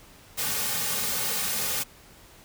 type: noise with comb filter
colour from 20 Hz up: white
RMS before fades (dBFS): -28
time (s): 0.37-1.84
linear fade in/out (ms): 20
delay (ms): 3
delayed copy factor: -0.8
effects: pink hiss -52 dBFS RMS until 2.44 s